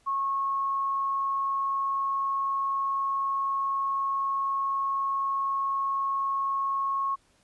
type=tone; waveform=sine; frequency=1094 Hz; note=C#6; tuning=23 cents flat; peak=-25 dBFS; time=0.06-7.16 s; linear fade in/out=20 ms; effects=pink hiss -65 dBFS RMS until 7.43 s + resampled to 24000 Hz